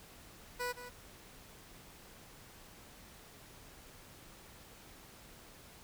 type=tone with echo; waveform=15% pulse; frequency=491.4 Hz; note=B4; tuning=9 cents flat; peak=-29 dBFS; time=0.59-0.73 s; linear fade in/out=20 ms; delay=170 ms; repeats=1; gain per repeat=-11 dB; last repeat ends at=0.9 s; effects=pink hiss -56 dBFS RMS until 5.83 s